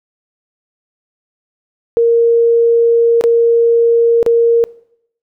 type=tone with dropouts; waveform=sine; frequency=465.5 Hz; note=A#4; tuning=2 cents flat; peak=-7 dBFS; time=1.97-4.64 s; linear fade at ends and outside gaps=0 ms; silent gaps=3.211-3.239 / 4.229-4.263 s; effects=noise-tail reverb RT60 0.7 s tail -23 dB re dry